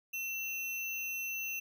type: tone with sample-and-hold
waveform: sine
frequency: 2699 Hz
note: E7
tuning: 40 cents sharp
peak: -35 dBFS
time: 0.13-1.6 s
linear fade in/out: 10 ms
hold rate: 8820 Hz
effects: none